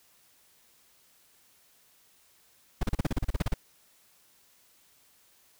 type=noise bursts; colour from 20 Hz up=brown; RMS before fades=-25 dBFS; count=13; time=2.81-3.541 s; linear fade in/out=5 ms; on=23 ms; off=36 ms; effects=white hiss -63 dBFS RMS until 5.59 s